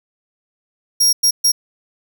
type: tone bursts at uneven times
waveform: sawtooth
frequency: 5600 Hz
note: F8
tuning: 4 cents sharp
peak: -8 dBFS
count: 3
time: 1-1.13 / 1.23-1.31 / 1.44-1.52 s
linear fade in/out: 10 ms
effects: none